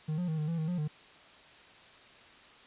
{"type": "tone with pitch steps", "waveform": "triangle", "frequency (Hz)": [155, 178.2, 158.2, 152.3, 166.8, 157.7, 177.9, 151.2], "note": ["D#3", "F3", "D#3", "D#3", "E3", "D#3", "F3", "D#3"], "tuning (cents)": [-6, 35, 29, -37, 21, 24, 32, -49], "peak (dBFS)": -28, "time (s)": [0.08, 0.88], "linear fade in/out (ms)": 10, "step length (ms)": 100, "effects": ["white hiss -55 dBFS RMS until 2.66 s", "resampled to 8000 Hz"]}